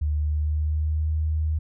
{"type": "tone with pitch glide", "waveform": "sine", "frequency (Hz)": [75, 77.87], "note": ["D2", "D#2"], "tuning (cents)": [37, 2], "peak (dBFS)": -21, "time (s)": [0.01, 1.59], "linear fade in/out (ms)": 10, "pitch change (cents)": 65, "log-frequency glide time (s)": [0.17, 1.14], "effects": []}